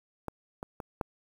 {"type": "clicks", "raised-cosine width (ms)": 1, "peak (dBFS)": [-20, -23, -24, -16], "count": 4, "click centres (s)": [0.283, 0.629, 0.802, 1.012], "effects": ["8-bit"]}